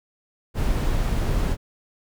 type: noise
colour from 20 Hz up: brown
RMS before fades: -22 dBFS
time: 0.54-1.57 s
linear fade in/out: 50 ms
effects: none